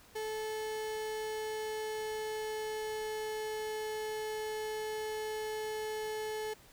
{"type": "tone with pitch glide", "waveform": "35% pulse", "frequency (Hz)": [434.1, 431.6], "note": ["A4", "A4"], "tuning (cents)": [-23, -33], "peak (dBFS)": -34, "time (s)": [0.15, 6.54], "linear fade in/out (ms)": 10, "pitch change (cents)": -10, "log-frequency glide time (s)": [0.34, 3.82], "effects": ["pink hiss -59 dBFS RMS until 6.72 s"]}